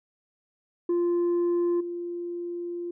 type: tone with level steps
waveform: sine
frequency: 347.4 Hz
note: F4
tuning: 9 cents flat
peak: -19 / -30 dBFS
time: 0.89-2.91 s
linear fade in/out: 5 ms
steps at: 1.8 s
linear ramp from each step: 10 ms
effects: tanh soft clip ceiling -21 dBFS